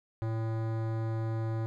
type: tone with hard clipping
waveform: sine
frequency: 112.1 Hz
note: A2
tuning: 33 cents sharp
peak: -32 dBFS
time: 0.22-1.66 s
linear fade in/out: 0 ms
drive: 18 dB
effects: none